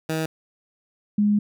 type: tone pair in turn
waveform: 15% pulse / sine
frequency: 159.2 / 207.3 Hz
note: D#3 / G#3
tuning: +40 / -3 cents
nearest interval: perfect fourth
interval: 457 cents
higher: second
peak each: -17 / -16 dBFS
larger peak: second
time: 0.09-0.26 / 1.18-1.39 s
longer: second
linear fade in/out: 5 ms
effects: none